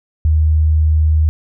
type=tone; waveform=sine; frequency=77.78 Hz; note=D#2; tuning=in tune; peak=-9 dBFS; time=0.25-1.29 s; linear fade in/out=0 ms; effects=none